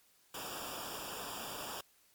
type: noise with comb filter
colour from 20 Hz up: pink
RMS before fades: -43 dBFS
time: 0.34-1.81 s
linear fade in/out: 5 ms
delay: 0.48 ms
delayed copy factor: -0.9
effects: white hiss -68 dBFS RMS until 2.14 s + MP3 96 kbps